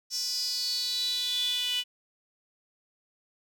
sawtooth tone with high-pass filter sweep, 493.9 Hz, B4, in tune, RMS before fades -30 dBFS, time 0.1-1.84 s, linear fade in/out 50 ms, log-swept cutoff 5500 to 3000 Hz, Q 9.7, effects none

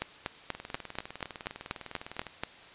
two click trains, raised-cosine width 0.3 ms, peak -24 / -15 dBFS, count 35 / 11, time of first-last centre 0.55-2.267 / 0.02-2.435 s, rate 19.8 / 4.14 Hz, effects white hiss -51 dBFS RMS until 2.74 s + resampled to 8000 Hz

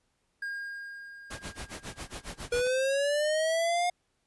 triangle tone with exponential decay, 1619 Hz, G#6, 45 cents flat, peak -30 dBFS, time 0.42-2.82 s, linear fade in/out 5 ms, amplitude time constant 520 ms
pink noise with tremolo, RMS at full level -38 dBFS, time 1.3-2.68 s, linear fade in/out 10 ms, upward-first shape sine, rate 7.3 Hz, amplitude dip 95%
square linear sweep, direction up, 478.9 to 716 Hz, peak -26 dBFS, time 2.52-3.9 s, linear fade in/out 5 ms
effects pink hiss -75 dBFS RMS until 4.26 s + resampled to 24000 Hz

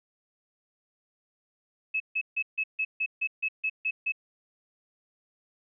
sine tone bursts, 2588 Hz, E7, 32 cents flat, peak -25 dBFS, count 11, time 1.94-4.122 s, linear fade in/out 10 ms, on 62 ms, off 150 ms, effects none

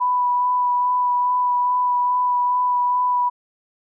sine tone with vibrato, 987.8 Hz, B5, in tune, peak -16 dBFS, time 0-3.3 s, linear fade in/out 20 ms, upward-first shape sine, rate 2.4 Hz, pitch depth 12 cents each way, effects none

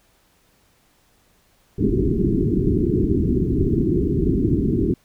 white low-pass noise, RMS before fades -19 dBFS, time 1.78-4.94 s, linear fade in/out 5 ms, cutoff 400 Hz, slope 96 dB/octave, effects pink hiss -60 dBFS RMS until 5.04 s

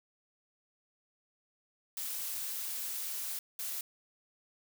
blue noise bursts at uneven times, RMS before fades -38 dBFS, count 2, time 1.97-3.39 / 3.59-3.81 s, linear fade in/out 2 ms, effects none

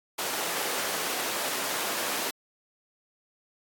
pink high-pass noise, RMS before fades -31 dBFS, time 0.18-2.31 s, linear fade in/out 10 ms, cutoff 440 Hz, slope 12 dB/octave, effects AAC 64 kbps

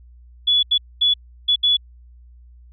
sine tone bursts at uneven times, 3415 Hz, G#7, 48 cents sharp, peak -13 dBFS, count 5, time 0.47-0.63 / 0.71-0.78 / 1.01-1.14 / 1.48-1.56 / 1.63-1.77 s, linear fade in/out 10 ms, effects added 60 Hz sine -43 dBFS peak until 2.72 s

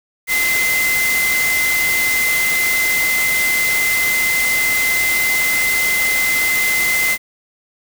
sine tone in noise, 2059 Hz, C7, 28 cents flat, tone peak -15 dBFS, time 0.27-7.18 s, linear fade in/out 50 ms, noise white, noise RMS -21 dBFS, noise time 0.27-7.18 s, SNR +3 dB, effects none

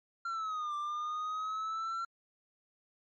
triangle exponential two-way sweep, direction down then up, 1380 to 1178 to 1362 Hz, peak -32 dBFS, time 0.25-2.05 s, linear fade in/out 5 ms, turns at 0.75 s, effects MP3 32 kbps

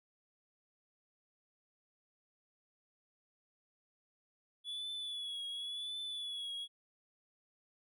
triangle tone with vibrato, 3409 Hz, G#7, 45 cents sharp, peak -38 dBFS, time 4.64-6.68 s, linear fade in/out 50 ms, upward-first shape triangle, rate 0.92 Hz, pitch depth 60 cents each way, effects none

